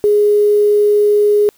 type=tone with quantisation; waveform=sine; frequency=415.3 Hz; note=G#4; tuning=in tune; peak=-8 dBFS; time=0.04-1.49 s; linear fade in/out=0 ms; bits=6; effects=white hiss -53 dBFS RMS until 1.57 s